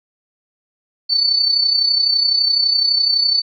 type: tone with amplitude modulation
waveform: sine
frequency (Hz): 4503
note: C#8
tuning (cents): +26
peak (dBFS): -10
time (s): 1.09-3.42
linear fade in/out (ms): 20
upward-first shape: sine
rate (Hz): 31.9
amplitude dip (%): 60
effects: none